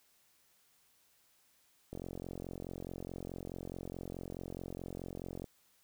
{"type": "click train", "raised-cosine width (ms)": 2, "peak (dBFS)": -29, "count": 158, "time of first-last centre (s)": [1.93, 5.442], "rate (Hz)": 44.7, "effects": ["white hiss -70 dBFS RMS until 5.83 s"]}